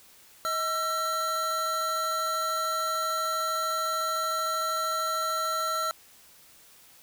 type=tone pair together; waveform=square; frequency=634 / 1343.4 Hz; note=D#5 / E6; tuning=+32 / +32 cents; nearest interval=octave + minor second; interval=1300 cents; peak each=-35 / -28 dBFS; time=0.45-5.91 s; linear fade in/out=0 ms; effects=white hiss -55 dBFS RMS until 7.02 s